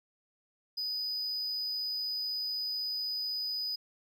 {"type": "tone", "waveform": "triangle", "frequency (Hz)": 4978, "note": "D#8", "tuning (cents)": 0, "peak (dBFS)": -31, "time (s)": [0.77, 3.76], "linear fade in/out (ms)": 10, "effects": []}